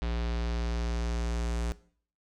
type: tone with low-pass filter sweep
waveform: square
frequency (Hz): 58.27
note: A#1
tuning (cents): 0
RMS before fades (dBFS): -31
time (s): 0.02-1.72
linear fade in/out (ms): 0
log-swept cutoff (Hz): 3900 to 8200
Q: 1.5
effects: noise-tail reverb RT60 0.5 s tail -18 dB re dry